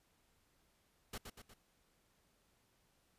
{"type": "noise with echo", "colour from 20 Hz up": "pink", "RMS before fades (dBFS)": -45, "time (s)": [1.13, 1.18], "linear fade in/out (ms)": 5, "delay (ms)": 120, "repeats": 3, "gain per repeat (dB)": -5, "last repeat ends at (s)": 1.54, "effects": ["pink hiss -75 dBFS RMS until 3.18 s", "resampled to 32000 Hz"]}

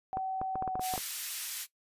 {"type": "tone with pitch glide", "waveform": "sine", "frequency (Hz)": [760, 744.4], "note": ["F#5", "F#5"], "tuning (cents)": [46, 10], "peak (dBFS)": -32, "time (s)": [0.13, 0.96], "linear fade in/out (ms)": 0, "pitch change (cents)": -36, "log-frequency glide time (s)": [0.57, 0.84]}
{"type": "clicks", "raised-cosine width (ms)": 1, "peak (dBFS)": -22, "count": 9, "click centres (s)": [0.171, 0.415, 0.556, 0.624, 0.677, 0.755, 0.795, 0.938, 0.978]}
{"type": "high-pass noise", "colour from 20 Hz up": "white", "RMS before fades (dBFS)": -37, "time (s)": [0.8, 1.67], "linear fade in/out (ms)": 50, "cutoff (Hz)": 1900, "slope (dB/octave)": 12}
{"effects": ["noise-tail reverb RT60 0.1 s tail -17 dB re dry", "resampled to 32000 Hz"]}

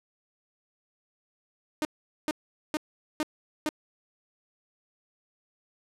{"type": "tone bursts", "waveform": "sawtooth", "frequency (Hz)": 305.7, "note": "D#4", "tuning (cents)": -30, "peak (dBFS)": -22, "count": 5, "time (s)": [1.82, 3.69], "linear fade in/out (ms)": 0, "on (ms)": 30, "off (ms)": 430, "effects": ["low-pass 12000 Hz 12 dB/octave"]}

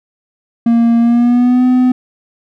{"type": "tone with pitch glide", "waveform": "triangle", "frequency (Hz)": [232.8, 252.4], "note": ["A#3", "B3"], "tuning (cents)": [-2, 38], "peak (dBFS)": -5, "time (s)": [0.66, 1.92], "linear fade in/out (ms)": 5, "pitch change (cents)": 140, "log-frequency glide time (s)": [0.99, 1.65], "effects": []}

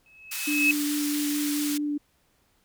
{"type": "tone with exponential growth", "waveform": "sine", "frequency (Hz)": 2582, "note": "E7", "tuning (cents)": -37, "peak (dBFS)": -16, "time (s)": [0.06, 0.71], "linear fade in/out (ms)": 1, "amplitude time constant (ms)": 140}
{"type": "band-pass noise", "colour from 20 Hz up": "white", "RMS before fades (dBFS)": -33, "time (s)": [0.31, 1.78], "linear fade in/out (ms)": 10, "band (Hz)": [1500, 15000], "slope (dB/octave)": 12}
{"type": "tone with vibrato", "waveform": "sine", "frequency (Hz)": 293.7, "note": "D4", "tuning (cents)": 0, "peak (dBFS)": -25, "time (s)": [0.47, 1.98], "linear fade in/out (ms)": 10, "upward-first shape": "sine", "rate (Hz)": 4.6, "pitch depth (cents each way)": 10}
{"effects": ["pink hiss -67 dBFS RMS until 2.64 s"]}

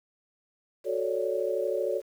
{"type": "chord", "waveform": "sine", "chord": "D major seventh", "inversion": "first", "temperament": "equal", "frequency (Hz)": [370, 440, 554.4, 587.3], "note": ["F#4", "A4", "C#5", "D5"], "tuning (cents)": [0, 0, 0, 0], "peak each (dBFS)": [-32, -31, -30, -34], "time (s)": [0.84, 2.02], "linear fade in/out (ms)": 50, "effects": ["9-bit"]}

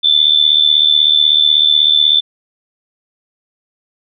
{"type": "tone with amplitude modulation", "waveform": "sine", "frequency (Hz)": 3520, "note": "A7", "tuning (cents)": 0, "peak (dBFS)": -4, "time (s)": [0.03, 2.21], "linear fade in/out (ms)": 20, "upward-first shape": "sine", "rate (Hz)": 76.2, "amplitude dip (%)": 80, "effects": []}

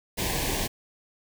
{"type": "band-stop noise", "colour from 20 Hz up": "pink", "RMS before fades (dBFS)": -28, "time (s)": [0.17, 0.68], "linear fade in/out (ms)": 20, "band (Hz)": [1100, 1600], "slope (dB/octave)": 96, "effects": []}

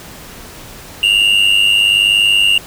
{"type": "tone pair together", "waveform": "triangle", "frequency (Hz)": [2760, 2861], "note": ["F7", "F7"], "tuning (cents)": [-21, 41], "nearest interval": "minor second", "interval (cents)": 62, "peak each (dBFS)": -10, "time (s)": [1.03, 2.58], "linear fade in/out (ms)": 2, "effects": ["pink hiss -34 dBFS RMS until 2.66 s"]}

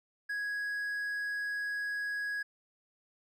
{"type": "tone", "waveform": "triangle", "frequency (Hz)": 1662, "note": "G#6", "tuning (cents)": 1, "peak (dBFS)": -31, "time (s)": [0.29, 2.43], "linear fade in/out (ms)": 10, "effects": []}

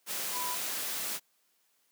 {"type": "tone in noise", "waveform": "sine", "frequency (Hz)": 990, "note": "B5", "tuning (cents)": 4, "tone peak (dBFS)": -35, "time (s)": [0.32, 0.57], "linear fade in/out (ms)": 50, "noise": "white", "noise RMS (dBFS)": -35, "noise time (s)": [0.06, 1.2], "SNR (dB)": -3, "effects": ["white hiss -72 dBFS RMS until 1.91 s", "high-pass 200 Hz 12 dB/octave"]}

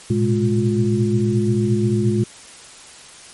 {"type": "tone cluster", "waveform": "sine", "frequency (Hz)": [111.9, 120.5, 126.1, 208.6, 354.1], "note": ["A2", "B2", "B2", "G#3", "F4"], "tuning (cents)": [30, -42, 36, 8, 24], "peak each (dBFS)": [-20, -25, -26, -19, -21], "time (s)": [0.1, 2.24], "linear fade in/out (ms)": 5, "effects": ["white hiss -41 dBFS RMS until 3.33 s", "MP3 48 kbps"]}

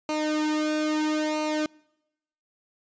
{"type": "tone with flanger", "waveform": "sawtooth", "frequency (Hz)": 306.4, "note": "D#4", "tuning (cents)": -27, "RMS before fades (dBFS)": -26, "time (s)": [0.09, 1.66], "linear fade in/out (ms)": 2, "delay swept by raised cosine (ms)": [0.58, 2.28], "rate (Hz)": 0.76, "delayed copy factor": -0.85, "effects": ["noise-tail reverb RT60 0.9 s tail -26 dB re dry", "resampled to 16000 Hz"]}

